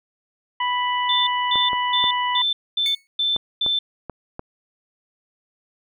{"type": "harmonic tone", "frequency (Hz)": 987.8, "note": "B5", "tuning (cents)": 0, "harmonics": [1, 2, 3], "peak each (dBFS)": [-21, -27, -28], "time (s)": [0.6, 2.42], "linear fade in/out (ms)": 5}
{"type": "tone bursts", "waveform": "sine", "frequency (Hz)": 3538, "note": "A7", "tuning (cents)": 9, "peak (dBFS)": -18, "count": 7, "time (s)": [1.09, 3.79], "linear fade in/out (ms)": 5, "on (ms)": 180, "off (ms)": 240}
{"type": "clicks", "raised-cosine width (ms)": 1, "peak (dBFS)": -17, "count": 7, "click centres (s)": [1.557, 1.732, 2.041, 3.363, 3.663, 4.097, 4.394]}
{"type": "tone with exponential decay", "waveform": "sawtooth", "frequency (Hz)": 2209, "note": "C#7", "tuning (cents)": -7, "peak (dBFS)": -23, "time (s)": [2.86, 3.07], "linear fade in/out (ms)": 0, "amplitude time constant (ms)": 45}
{"effects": []}